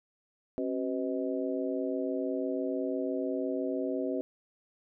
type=harmonic tone with a mistuned harmonic; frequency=126 Hz; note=B2; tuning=35 cents sharp; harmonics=2 / 3 / 4 / 5; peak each=-33 / -35 / -36 / -37 dBFS; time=0.58-4.21 s; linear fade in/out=0 ms; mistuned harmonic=2; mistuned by=+120 cents; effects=none